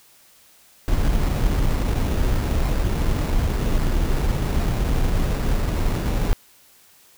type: noise with sample-and-hold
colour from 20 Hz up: brown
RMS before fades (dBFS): -20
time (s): 0.88-6.33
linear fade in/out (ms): 0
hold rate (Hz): 3150
effects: white hiss -53 dBFS RMS until 7.17 s